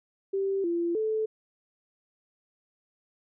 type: tone with pitch steps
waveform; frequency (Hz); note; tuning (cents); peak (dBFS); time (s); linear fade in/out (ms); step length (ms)
sine; 390.2 / 341.6 / 436.4; G4 / F4 / A4; -8 / -38 / -14; -25; 0.33-1.26; 10; 310
effects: none